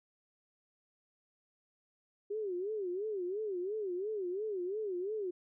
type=tone with vibrato; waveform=sine; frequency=392.7 Hz; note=G4; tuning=3 cents sharp; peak=-34 dBFS; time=2.3-5.31 s; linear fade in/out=10 ms; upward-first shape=sine; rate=2.9 Hz; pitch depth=190 cents each way; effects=none